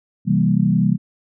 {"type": "chord", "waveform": "sine", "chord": "C dominant seventh", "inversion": "none", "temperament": "equal", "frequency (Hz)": [130.81, 164.81, 196, 233.1], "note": ["C3", "E3", "G3", "Bb3"], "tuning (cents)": [0, 0, 0, 0], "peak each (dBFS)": [-21, -18, -17, -22], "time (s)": [0.25, 0.98], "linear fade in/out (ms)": 50, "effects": []}